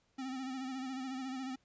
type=tone with vibrato; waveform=square; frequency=261.6 Hz; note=C4; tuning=in tune; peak=-39 dBFS; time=0.18-1.56 s; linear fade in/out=10 ms; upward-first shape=sine; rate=14 Hz; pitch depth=51 cents each way; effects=pink hiss -75 dBFS RMS until 1.64 s + resampled to 16000 Hz